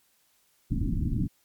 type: low-pass noise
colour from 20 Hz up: pink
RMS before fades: -27 dBFS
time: 0.7-1.28 s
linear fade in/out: 20 ms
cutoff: 320 Hz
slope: 96 dB/octave
effects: white hiss -67 dBFS RMS until 1.44 s + MP3 96 kbps